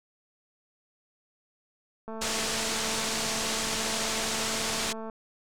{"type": "click train", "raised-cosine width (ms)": 1, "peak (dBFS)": -26, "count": 671, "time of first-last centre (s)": [2.08, 5.098], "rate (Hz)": 222}
{"type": "low-pass noise", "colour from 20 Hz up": "white", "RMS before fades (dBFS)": -31, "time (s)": [2.21, 4.93], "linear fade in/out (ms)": 10, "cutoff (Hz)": 7900, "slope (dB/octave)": 24}
{"effects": []}